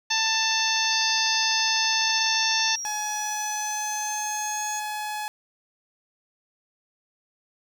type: harmonic tone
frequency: 888 Hz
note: A5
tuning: 16 cents sharp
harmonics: 1 / 2 / 3 / 4 / 5 / 6 / 7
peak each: -29 / -29 / -29 / -29 / -29 / -29 / -29 dBFS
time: 0.1-2.76 s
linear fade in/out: 10 ms
type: linear sweep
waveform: sine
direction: up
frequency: 4699 to 6645 Hz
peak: -30 dBFS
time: 0.9-4.8 s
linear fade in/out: 10 ms
type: tone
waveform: sawtooth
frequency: 847 Hz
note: G#5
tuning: 34 cents sharp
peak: -25 dBFS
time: 2.85-5.28 s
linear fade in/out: 0 ms
effects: 9-bit